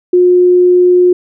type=tone; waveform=sine; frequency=359.1 Hz; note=F4; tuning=48 cents sharp; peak=-4 dBFS; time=0.13-1.13 s; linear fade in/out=5 ms; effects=none